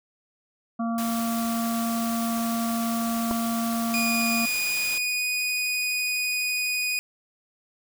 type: harmonic tone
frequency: 230.3 Hz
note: A#3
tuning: 21 cents flat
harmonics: 1 / 3 / 5 / 6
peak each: -25 / -32 / -35 / -43 dBFS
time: 0.79-4.46 s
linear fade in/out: 10 ms
type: noise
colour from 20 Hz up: white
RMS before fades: -35 dBFS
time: 0.98-4.98 s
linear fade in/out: 2 ms
type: clicks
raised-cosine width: 1 ms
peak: -17 dBFS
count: 2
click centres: 3.31 / 3.313 s
type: tone with pitch glide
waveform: sawtooth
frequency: 2457 to 2478 Hz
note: D#7 to D#7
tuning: -22 to -8 cents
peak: -21 dBFS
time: 3.94-6.99 s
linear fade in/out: 0 ms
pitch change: +14 cents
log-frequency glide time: 4.29-5.43 s
effects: none